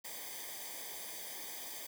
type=noise with comb filter; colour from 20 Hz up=white; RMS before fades=-45 dBFS; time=0.04-1.87 s; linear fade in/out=10 ms; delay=0.73 ms; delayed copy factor=-0.85; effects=none